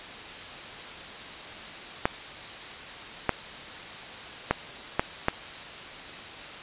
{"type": "clicks", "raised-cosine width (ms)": 0.5, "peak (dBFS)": -6, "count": 5, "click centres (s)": [2.055, 3.293, 4.51, 4.995, 5.284], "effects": ["white hiss -40 dBFS RMS until 6.62 s", "resampled to 8000 Hz"]}